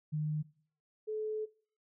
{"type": "tone pair in turn", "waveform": "sine", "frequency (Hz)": [152.5, 431.3], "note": ["D#3", "A4"], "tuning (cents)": [-34, -35], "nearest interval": "octave + tritone", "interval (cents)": 1799, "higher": "second", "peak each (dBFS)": [-31, -34], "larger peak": "first", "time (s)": [[0.12, 0.43], [1.07, 1.46]], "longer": "second", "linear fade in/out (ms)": 20, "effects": ["noise-tail reverb RT60 0.5 s tail -20 dB re dry"]}